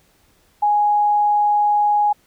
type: tone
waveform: sine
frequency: 830.6 Hz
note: G#5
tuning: in tune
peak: -13 dBFS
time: 0.62-2.13 s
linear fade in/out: 10 ms
effects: pink hiss -58 dBFS RMS until 2.26 s